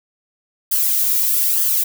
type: noise with flanger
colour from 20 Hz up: violet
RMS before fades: -17 dBFS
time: 0.71-1.84 s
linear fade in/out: 10 ms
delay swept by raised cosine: 0.63 to 2.13 ms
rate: 1.1 Hz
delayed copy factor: +0.6
effects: none